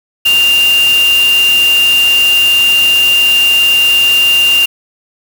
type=tone in noise; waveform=sine; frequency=2794 Hz; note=F7; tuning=in tune; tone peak=-6 dBFS; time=0.25-4.66 s; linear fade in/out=10 ms; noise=white; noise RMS=-20 dBFS; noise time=0.25-4.66 s; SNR=+11 dB; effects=none